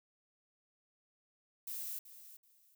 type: noise with echo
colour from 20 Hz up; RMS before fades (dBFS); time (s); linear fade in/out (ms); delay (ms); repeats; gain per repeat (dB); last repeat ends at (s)
violet; -42; 1.67-1.99; 5; 380; 2; -13; 2.75
effects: none